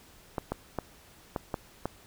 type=clicks; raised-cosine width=1 ms; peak=-16 dBFS; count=6; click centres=0.382 / 0.52 / 0.787 / 1.362 / 1.542 / 1.856 s; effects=pink hiss -56 dBFS RMS until 2.06 s